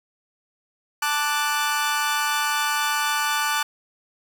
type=chord; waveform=sawtooth; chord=D major; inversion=second; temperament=equal; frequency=880 / 1174.7 / 1480 Hz; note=A5 / D6 / F#6; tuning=0 / 0 / 0 cents; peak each=-22 dBFS; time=1.02-3.63 s; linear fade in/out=5 ms; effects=none